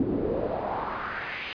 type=noise with band-pass filter sweep; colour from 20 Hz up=brown; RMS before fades=-30 dBFS; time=0-1.53 s; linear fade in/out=2 ms; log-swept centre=270 to 2800 Hz; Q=2.9; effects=resampled to 11025 Hz